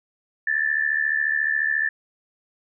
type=tone with amplitude modulation; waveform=sine; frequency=1759 Hz; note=A6; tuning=1 cent flat; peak=-16 dBFS; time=0.47-1.89 s; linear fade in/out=5 ms; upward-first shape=sine; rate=74.2 Hz; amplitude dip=80%; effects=none